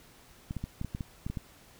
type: clicks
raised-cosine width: 5 ms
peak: -22 dBFS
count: 10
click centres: 0.509 / 0.567 / 0.64 / 0.814 / 0.847 / 0.949 / 1.008 / 1.265 / 1.3 / 1.372 s
effects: pink hiss -57 dBFS RMS until 1.79 s